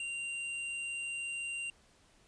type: tone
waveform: square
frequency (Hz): 2773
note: F7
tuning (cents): -13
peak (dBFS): -37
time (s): 0-1.7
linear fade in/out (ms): 2
effects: pink hiss -65 dBFS RMS until 2.27 s + resampled to 22050 Hz